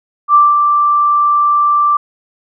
sine tone with ADSR envelope, 1174.7 Hz, D6, in tune, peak -3 dBFS, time 0.28-1.97 s, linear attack 64 ms, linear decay 200 ms, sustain -5 dB, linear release 4 ms, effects none

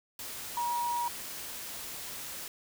sine tone in noise, 955 Hz, A#5, 42 cents sharp, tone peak -29 dBFS, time 0.57-1.08 s, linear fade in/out 2 ms, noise white, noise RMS -41 dBFS, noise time 0.19-2.48 s, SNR +9 dB, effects none

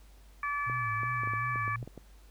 harmonic tone, 577 Hz, D5, 31 cents flat, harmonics 2 / 3 / 4, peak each -32 / -36 / -38 dBFS, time 0.43-1.76 s, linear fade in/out 2 ms
sine tone with vibrato, 116.54 Hz, A#2, in tune, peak -36 dBFS, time 0.66-1.85 s, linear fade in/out 20 ms, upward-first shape sine, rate 2.7 Hz, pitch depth 110 cents each way
clicks, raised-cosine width 2 ms, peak -30 dBFS, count 10, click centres 0.698 / 1.033 / 1.235 / 1.274 / 1.336 / 1.558 / 1.679 / 1.828 / 1.876 / 1.977 s
effects added 50 Hz sine -53 dBFS peak until 2.3 s + pink hiss -63 dBFS RMS until 2.3 s

